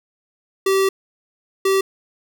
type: tone pair in turn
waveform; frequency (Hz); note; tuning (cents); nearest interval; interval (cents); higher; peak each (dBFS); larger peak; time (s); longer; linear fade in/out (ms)
square; 386.6 / 386.6; G4 / G4; -24 / -24; unison; 0; neither; -15; neither; 0.66-0.89 / 1.65-1.81; first; 5
effects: none